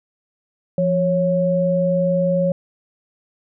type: tone pair together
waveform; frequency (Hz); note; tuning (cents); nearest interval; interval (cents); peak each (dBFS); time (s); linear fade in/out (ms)
sine; 173.3 / 551.1; F3 / C#5; -13 / -10; octave + minor sixth; 2003; -19 / -17; 0.78-2.52; 2
effects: none